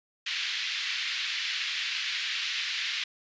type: band-pass noise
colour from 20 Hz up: white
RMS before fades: -32 dBFS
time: 0.26-3.04 s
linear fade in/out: 5 ms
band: 1800 to 4100 Hz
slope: 24 dB/octave
effects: resampled to 16000 Hz